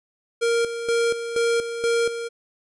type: tone with tremolo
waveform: square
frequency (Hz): 466.2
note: A#4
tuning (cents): 0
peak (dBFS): -19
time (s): 0.41-2.29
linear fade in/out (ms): 20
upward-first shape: square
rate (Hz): 2.1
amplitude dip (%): 65
effects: resampled to 24000 Hz